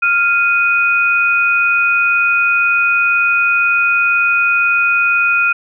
sine tone pair together, 1396 / 2487 Hz, F6 / D#7, -1 / -1 cents, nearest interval minor seventh, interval 1000 cents, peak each -13 dBFS, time 0.02-5.53 s, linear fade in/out 10 ms, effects none

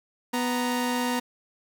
sawtooth tone pair together, 247.5 / 932.3 Hz, B3 / A#5, +4 / 0 cents, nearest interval octave + major seventh, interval 2296 cents, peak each -22 / -26 dBFS, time 0.33-1.2 s, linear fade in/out 10 ms, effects none

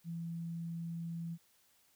sine tone, 167.5 Hz, E3, 28 cents sharp, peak -38 dBFS, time 0.04-1.38 s, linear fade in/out 50 ms, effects white hiss -70 dBFS RMS until 1.95 s

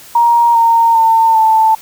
sine tone with pitch steps, 940 / 920.7 / 901.7 / 883.2 Hz, A#5 / A#5 / A5 / A5, +14 / -22 / +42 / +6 cents, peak -6 dBFS, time 0.15-1.75 s, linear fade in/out 5 ms, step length 400 ms, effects white hiss -37 dBFS RMS until 1.81 s

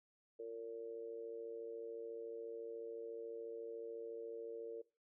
sine tone with amplitude modulation, 459.2 Hz, A#4, 26 cents flat, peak -40 dBFS, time 0.39-4.82 s, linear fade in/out 10 ms, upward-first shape sine, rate 114 Hz, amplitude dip 75%, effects noise-tail reverb RT60 0.3 s tail -20 dB re dry

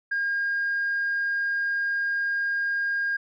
sine tone, 1618 Hz, G#6, 46 cents flat, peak -22 dBFS, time 0.11-3.17 s, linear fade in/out 10 ms, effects tanh soft clip ceiling -20 dBFS

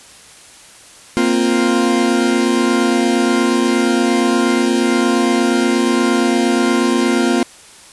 40% pulse chord, Bb suspended second, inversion none, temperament equal, 233.1 / 261.6 / 349.2 Hz, Bb3 / C4 / F4, 0 / 0 / 0 cents, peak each -16 dBFS, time 1.17-7.43 s, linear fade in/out 0 ms, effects white hiss -41 dBFS RMS until 7.92 s + resampled to 24000 Hz

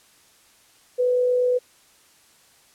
sine tone with amplitude modulation, 497 Hz, B4, 11 cents sharp, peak -16 dBFS, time 0.98-1.59 s, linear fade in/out 20 ms, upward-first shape sine, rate 48.2 Hz, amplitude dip 25%, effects white hiss -56 dBFS RMS until 2.74 s + low-pass 11000 Hz 12 dB/octave

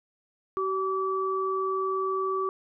sine tone pair together, 381.4 / 1153 Hz, G4 / D6, -47 / -32 cents, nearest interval octave + perfect fifth, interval 1915 cents, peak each -28 dBFS, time 0.57-2.49 s, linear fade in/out 0 ms, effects none

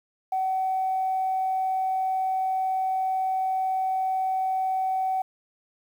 sine tone, 757 Hz, F#5, 39 cents sharp, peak -22 dBFS, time 0.32-5.22 s, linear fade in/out 5 ms, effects tanh soft clip ceiling -18 dBFS + 9-bit

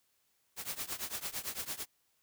white noise with tremolo, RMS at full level -36 dBFS, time 0.56-1.86 s, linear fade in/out 50 ms, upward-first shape triangle, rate 8.9 Hz, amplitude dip 95%, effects white hiss -75 dBFS RMS until 2.22 s

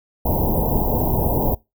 pink band-stop noise, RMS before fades -19 dBFS, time 0.25-1.55 s, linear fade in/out 10 ms, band 960 to 13000 Hz, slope 96 dB/octave, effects noise-tail reverb RT60 0.2 s tail -21 dB re dry

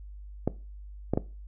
clicks, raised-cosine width 2 ms, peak -11 dBFS, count 3, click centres 0.476 / 1.136 / 1.175 s, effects noise-tail reverb RT60 0.3 s tail -18 dB re dry + added 50 Hz sine -41 dBFS peak until 1.47 s

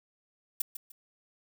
violet noise with echo, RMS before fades -28 dBFS, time 0.6-0.62 s, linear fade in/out 5 ms, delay 150 ms, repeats 2, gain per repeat -11 dB, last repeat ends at 0.92 s, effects none

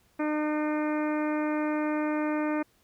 harmonic tone, 303.1 Hz, D#4, 45 cents flat, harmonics 1 / 2 / 3 / 4 / 5 / 6 / 7 / 8, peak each -27 / -33 / -37 / -39 / -41 / -43 / -44 / -45 dBFS, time 0.19-2.63 s, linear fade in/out 10 ms, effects pink hiss -66 dBFS RMS until 2.83 s

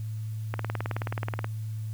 click train, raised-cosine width 0.5 ms, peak -16 dBFS, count 18, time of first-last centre 0.54-1.444 s, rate 18.8 Hz, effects added 109 Hz sine -31 dBFS peak until 1.93 s + white hiss -57 dBFS RMS until 1.93 s

